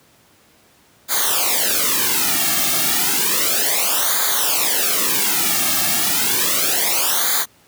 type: noise with flanger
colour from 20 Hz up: white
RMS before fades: -18 dBFS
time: 1.08-7.46 s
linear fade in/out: 50 ms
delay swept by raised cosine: 0.36 to 2.06 ms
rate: 0.32 Hz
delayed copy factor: -0.9
effects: pink hiss -53 dBFS RMS until 7.67 s + high-pass 100 Hz 12 dB/octave